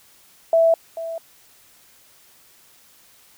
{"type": "tone with echo", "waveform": "sine", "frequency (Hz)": 659.3, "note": "E5", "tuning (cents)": 0, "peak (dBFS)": -12, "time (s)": [0.53, 0.74], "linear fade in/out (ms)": 2, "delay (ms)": 440, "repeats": 1, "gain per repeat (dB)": -14, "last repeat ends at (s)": 1.18, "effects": ["white hiss -53 dBFS RMS until 3.37 s"]}